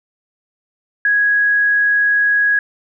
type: tone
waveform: sine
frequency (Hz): 1661.2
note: G#6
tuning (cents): 0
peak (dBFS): -11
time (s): 1.05-2.59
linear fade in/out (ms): 2
effects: none